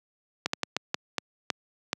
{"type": "slowing click train", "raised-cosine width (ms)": 0.2, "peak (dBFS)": -8, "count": 8, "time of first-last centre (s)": [0.46, 1.931], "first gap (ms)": 74, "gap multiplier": 1.34, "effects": ["high-pass 150 Hz 12 dB/octave"]}